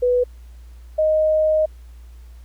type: tone pair in turn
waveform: sine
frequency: 493.9 / 622.2 Hz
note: B4 / D#5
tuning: 0 / 0 cents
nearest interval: major third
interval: 400 cents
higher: second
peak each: -14 dBFS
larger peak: neither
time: 0.02-0.24 / 0.98-1.66 s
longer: second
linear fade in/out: 10 ms
effects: added 59 Hz sine -38 dBFS peak until 2.44 s + pink hiss -58 dBFS RMS until 2.44 s